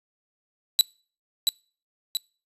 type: tone with echo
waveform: sawtooth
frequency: 3951 Hz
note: B7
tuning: in tune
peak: -10 dBFS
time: 0.79-0.81 s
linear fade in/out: 0 ms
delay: 680 ms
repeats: 2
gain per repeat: -5 dB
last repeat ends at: 2.17 s
effects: noise-tail reverb RT60 0.4 s tail -26 dB re dry + resampled to 32000 Hz